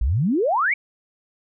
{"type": "exponential sweep", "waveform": "sine", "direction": "up", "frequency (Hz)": [50.4, 2349], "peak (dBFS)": -17, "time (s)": [0.01, 0.74], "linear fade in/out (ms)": 5, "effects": []}